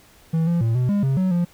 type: tone with pitch steps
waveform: triangle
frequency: 162.7 / 170.8 / 114.1 / 125.5 / 203.1 / 134.6 / 186.6 / 174.2 Hz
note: E3 / F3 / A#2 / B2 / G#3 / C3 / F#3 / F3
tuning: -22 / -38 / -37 / +28 / -38 / +49 / +15 / -4 cents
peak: -15 dBFS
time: 0.33-1.45 s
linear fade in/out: 10 ms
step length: 140 ms
effects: pink hiss -52 dBFS RMS until 1.53 s